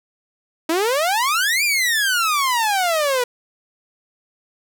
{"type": "exponential two-way sweep", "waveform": "sawtooth", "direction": "up then down", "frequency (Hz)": [311.1, 2446, 479], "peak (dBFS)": -13, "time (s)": [0.69, 3.24], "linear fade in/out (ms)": 5, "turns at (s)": 1.64, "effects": []}